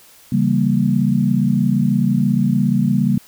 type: chord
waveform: sine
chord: C# diminished seventh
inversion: none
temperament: equal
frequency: 138.59 / 164.81 / 196 / 233.1 Hz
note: C#3 / E3 / G3 / Bb3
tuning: 0 / 0 / 0 / 0 cents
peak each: -19 / -23 / -17 / -18 dBFS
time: 0.32-3.18 s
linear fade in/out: 5 ms
effects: white hiss -47 dBFS RMS until 3.27 s